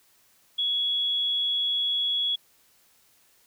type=tone; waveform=sine; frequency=3358 Hz; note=G#7; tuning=18 cents sharp; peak=-23 dBFS; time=0.58-2.36 s; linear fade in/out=10 ms; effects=white hiss -62 dBFS RMS until 3.46 s